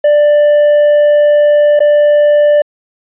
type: tone with dropouts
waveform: triangle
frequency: 590 Hz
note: D5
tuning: 8 cents sharp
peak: -3 dBFS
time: 0.04-2.62 s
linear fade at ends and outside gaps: 5 ms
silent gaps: 1.793-1.803 s
effects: resampled to 8000 Hz